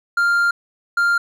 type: tone bursts at uneven times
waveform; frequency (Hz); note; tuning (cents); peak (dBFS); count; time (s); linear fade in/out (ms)
triangle; 1396.9; F6; 0; -12; 2; 0.17-0.51 / 0.97-1.18; 5
effects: none